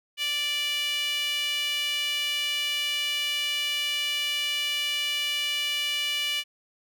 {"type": "tone with high-pass filter", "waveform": "sawtooth", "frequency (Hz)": 586, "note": "D5", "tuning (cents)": -4, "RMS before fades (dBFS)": -28, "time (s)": [0.17, 6.44], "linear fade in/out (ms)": 50, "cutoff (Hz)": 2700, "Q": 7.1, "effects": []}